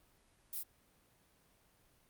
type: noise with echo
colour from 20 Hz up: violet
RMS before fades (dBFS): -42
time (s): 0.53-0.6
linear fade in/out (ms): 0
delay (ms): 28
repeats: 1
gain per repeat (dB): -2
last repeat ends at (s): 0.628
effects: pink hiss -70 dBFS RMS until 2.09 s + Opus 32 kbps